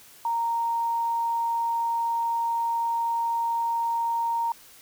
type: tone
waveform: sine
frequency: 928 Hz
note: A#5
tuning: 8 cents flat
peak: -23 dBFS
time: 0.25-4.52 s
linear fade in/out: 2 ms
effects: white hiss -51 dBFS RMS until 4.81 s

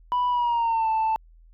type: tone with pitch glide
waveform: sine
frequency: 986 to 883.5 Hz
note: B5 to A5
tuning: -3 to +7 cents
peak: -18 dBFS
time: 0.12-1.16 s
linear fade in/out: 0 ms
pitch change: -190 cents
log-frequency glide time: 0.29-0.89 s
effects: tanh soft clip ceiling -19 dBFS + added 41 Hz sine -49 dBFS peak until 1.53 s

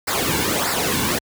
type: noise with flanger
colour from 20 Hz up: pink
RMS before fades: -21 dBFS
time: 0.07-1.19 s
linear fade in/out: 10 ms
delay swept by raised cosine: 0.31 to 1.61 ms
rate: 1.6 Hz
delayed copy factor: -0.7
effects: high-pass 60 Hz 12 dB/octave

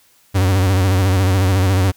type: tone with vibrato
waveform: 45% pulse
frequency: 94.4 Hz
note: F#2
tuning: 35 cents sharp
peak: -12 dBFS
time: 0.34-1.92 s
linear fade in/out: 20 ms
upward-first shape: sine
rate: 14 Hz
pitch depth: 80 cents each way
effects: white hiss -54 dBFS RMS until 1.96 s

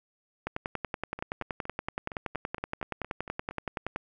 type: two click trains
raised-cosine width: 0.5 ms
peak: -16 / -24 dBFS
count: 38 / 11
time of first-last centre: 0.47-3.961 / 1.19-3.51 s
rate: 10.6 / 4.31 Hz
effects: none

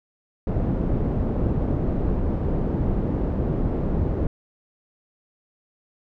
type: low-pass noise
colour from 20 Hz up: pink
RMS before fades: -23 dBFS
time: 0.47-4.27 s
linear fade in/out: 2 ms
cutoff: 420 Hz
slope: 12 dB/octave
effects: none

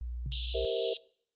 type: tone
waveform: sine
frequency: 60 Hz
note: B1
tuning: 49 cents flat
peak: -35 dBFS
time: 0.01-0.65 s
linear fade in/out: 0 ms
type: tone with exponential decay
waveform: sine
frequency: 135.1 Hz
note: C#3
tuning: 44 cents flat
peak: -33 dBFS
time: 0.26-0.48 s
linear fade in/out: 2 ms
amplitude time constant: 46 ms
type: band-pass noise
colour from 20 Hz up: white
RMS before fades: -42 dBFS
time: 0.32-0.97 s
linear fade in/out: 0 ms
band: 2800 to 3900 Hz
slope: 96 dB/octave
type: chord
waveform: sine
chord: C dominant seventh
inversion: second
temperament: equal with one note detuned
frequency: 392 / 466.2 / 523.3 / 646.1 Hz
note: G4 / Bb4 / C5 / E5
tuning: 0 / 0 / 0 / -35 cents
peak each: -36 / -32 / -38 / -36 dBFS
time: 0.54-0.94 s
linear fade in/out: 10 ms
effects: noise-tail reverb RT60 0.6 s tail -23 dB re dry + Opus 24 kbps

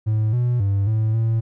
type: tone with pitch steps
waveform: triangle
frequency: 108.5 / 122.2 / 99.2 / 109.6 / 112.8 Hz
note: A2 / B2 / G2 / A2 / A2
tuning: -24 / -18 / +21 / -6 / +44 cents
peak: -14 dBFS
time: 0.06-1.41 s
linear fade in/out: 20 ms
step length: 270 ms
effects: tanh soft clip ceiling -10 dBFS

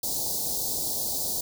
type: band-stop noise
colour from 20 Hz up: white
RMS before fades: -29 dBFS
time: 0.03-1.41 s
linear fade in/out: 5 ms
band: 860 to 4000 Hz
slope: 48 dB/octave
effects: none

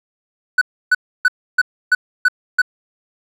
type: tone bursts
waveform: triangle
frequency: 1492 Hz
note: F#6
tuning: 14 cents sharp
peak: -7 dBFS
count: 7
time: 0.58-2.618 s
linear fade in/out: 5 ms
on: 34 ms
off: 300 ms
effects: none

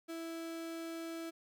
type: tone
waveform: 35% pulse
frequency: 329.6 Hz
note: E4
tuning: in tune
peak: -39 dBFS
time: 0.08-1.31 s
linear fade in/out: 20 ms
effects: none

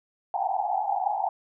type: band-pass noise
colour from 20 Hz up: white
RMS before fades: -27 dBFS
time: 0.34-1.29 s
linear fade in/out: 2 ms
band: 720 to 860 Hz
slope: 96 dB/octave
effects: none

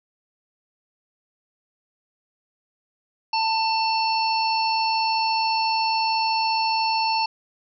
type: harmonic tone with a mistuned harmonic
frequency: 893 Hz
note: A5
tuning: 25 cents sharp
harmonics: 1 / 3 / 5 / 6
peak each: -21 / -29 / -27 / -32 dBFS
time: 3.33-7.26 s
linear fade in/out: 5 ms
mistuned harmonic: 5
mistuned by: -22 cents
effects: none

